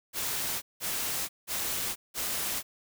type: noise bursts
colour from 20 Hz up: white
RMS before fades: -32 dBFS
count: 4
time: 0.13-2.63 s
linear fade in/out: 50 ms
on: 490 ms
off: 180 ms
effects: none